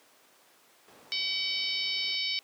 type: noise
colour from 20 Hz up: brown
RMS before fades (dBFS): -45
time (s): 0.88-2.15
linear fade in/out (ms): 0
type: harmonic tone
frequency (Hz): 758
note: F#5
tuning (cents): +42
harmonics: 3 / 4 / 5 / 6 / 7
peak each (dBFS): -35 / -35 / -35 / -35 / -35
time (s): 1.12-2.39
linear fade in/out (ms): 0
effects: pink hiss -60 dBFS RMS until 2.43 s + high-pass 400 Hz 12 dB/octave